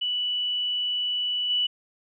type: tone with level steps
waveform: sine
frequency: 2960 Hz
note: F#7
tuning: in tune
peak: -24 / -21 dBFS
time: 0.01-1.67 s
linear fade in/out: 10 ms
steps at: 1.49 s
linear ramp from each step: 20 ms
effects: none